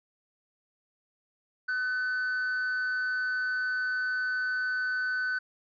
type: tone with amplitude modulation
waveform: triangle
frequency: 1507 Hz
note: F#6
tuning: 31 cents sharp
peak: -24 dBFS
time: 1.68-5.39 s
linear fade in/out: 10 ms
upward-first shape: sine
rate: 247 Hz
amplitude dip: 35%
effects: resampled to 11025 Hz